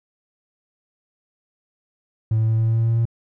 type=tone with pitch steps; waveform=triangle; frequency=110.4 / 111.1 / 111.81 / 112.52 / 113.24 / 113.96 / 114.69 / 115.42 Hz; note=A2 / A2 / A2 / A2 / A#2 / A#2 / A#2 / A#2; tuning=+6 / +17 / +28 / +39 / -50 / -39 / -28 / -17 cents; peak=-13 dBFS; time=2.31-3.054 s; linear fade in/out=5 ms; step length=93 ms; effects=tanh soft clip ceiling -11 dBFS